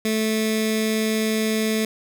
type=tone with notch filter; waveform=15% pulse; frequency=218.8 Hz; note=A3; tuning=9 cents flat; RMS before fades=-22 dBFS; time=0.05-1.85 s; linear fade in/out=2 ms; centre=870 Hz; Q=0.71; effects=none